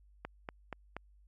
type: click train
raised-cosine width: 0.5 ms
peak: -24 dBFS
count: 4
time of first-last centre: 0.25-0.966 s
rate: 4.19 Hz
effects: added 50 Hz sine -59 dBFS peak until 1.27 s + MP3 48 kbps

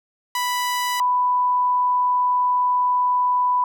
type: tone pair in turn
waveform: sawtooth / sine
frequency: 987.8 / 992.4 Hz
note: B5 / B5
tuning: 0 / +8 cents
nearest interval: unison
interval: 8 cents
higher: second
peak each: -17 / -16 dBFS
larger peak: second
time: 0.35-1 / 1-3.64 s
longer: second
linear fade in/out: 2 ms
effects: none

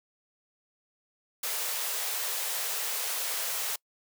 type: high-pass noise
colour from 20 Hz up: white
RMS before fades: -32 dBFS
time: 1.43-3.76 s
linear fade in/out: 5 ms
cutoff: 410 Hz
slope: 96 dB/octave
effects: noise-tail reverb RT60 0.1 s tail -26 dB re dry

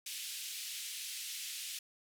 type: band-pass noise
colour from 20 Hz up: pink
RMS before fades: -43 dBFS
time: 0.06-1.79 s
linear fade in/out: 5 ms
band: 2600 to 14000 Hz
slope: 24 dB/octave
effects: none

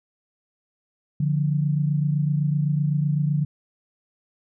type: tone pair together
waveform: sine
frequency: 146.42 / 174.3 Hz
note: D3 / F3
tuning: -5 / -3 cents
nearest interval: minor third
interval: 302 cents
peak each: -20 / -26 dBFS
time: 1.2-3.45 s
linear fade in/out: 5 ms
effects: none

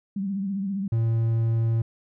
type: tone with vibrato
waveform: sine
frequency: 196 Hz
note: G3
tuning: in tune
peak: -25 dBFS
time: 0.16-0.88 s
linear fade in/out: 5 ms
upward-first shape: triangle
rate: 15 Hz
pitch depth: 82 cents each way
type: tone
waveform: triangle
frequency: 114 Hz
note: A#2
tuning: 38 cents flat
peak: -18 dBFS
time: 0.92-1.82 s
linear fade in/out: 5 ms
effects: none

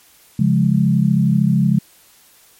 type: chord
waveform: sine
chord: Db major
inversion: none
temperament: equal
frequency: 138.59 / 174.61 / 207.7 Hz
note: Db3 / F3 / Ab3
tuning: 0 / 0 / 0 cents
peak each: -16 dBFS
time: 0.39-1.79 s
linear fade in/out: 5 ms
effects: white hiss -50 dBFS RMS until 2.59 s + MP3 64 kbps

